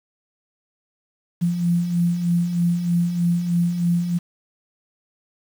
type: beating tone pair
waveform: sine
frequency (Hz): 170.3 / 173.5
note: F3 / F3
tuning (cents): -43 / -11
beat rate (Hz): 3.2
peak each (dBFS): -26 / -18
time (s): 1.41-4.19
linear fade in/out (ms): 20
effects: 7-bit